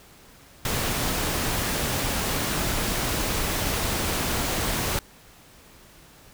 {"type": "noise", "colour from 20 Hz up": "pink", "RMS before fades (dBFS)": -26, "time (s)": [0.65, 4.99], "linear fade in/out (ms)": 2, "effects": ["pink hiss -51 dBFS RMS until 6.33 s"]}